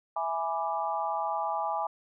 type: chord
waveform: sine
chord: E dominant seventh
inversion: none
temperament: equal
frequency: 659.3 / 830.6 / 987.8 / 1174.7 Hz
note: E5 / G#5 / B5 / D6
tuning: 0 / 0 / 0 / 0 cents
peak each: -35 / -31 / -35 / -35 dBFS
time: 0.16-1.87 s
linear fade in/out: 5 ms
effects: none